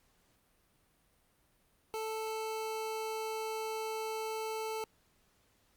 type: tone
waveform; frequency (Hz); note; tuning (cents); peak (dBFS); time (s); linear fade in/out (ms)
25% pulse; 440; A4; 0; -32; 1.94-4.84; 0
effects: pink hiss -71 dBFS RMS until 5.76 s + Opus 48 kbps